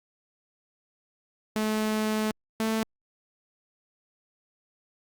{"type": "tone pair in turn", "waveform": "sawtooth", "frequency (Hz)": [215.9, 221.5], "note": ["A3", "A3"], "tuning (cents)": [-33, 12], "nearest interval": "unison", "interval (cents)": 45, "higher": "second", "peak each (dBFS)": -21, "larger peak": "neither", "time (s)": [[1.56, 2.31], [2.6, 2.83]], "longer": "first", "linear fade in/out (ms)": 0, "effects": ["Opus 48 kbps"]}